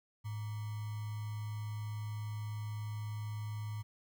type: tone with sample-and-hold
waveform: sine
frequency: 106.5 Hz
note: G#2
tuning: 44 cents sharp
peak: -37 dBFS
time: 0.24-3.83 s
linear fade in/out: 20 ms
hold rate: 1050 Hz
effects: none